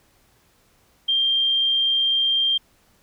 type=tone; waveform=sine; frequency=3182 Hz; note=G7; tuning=25 cents sharp; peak=-17 dBFS; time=1.08-2.58 s; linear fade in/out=10 ms; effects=pink hiss -60 dBFS RMS until 3.02 s